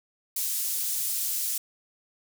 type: high-pass noise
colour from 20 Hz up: pink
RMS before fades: -29 dBFS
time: 0.36-1.58 s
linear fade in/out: 5 ms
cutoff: 8300 Hz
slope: 12 dB/octave
effects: none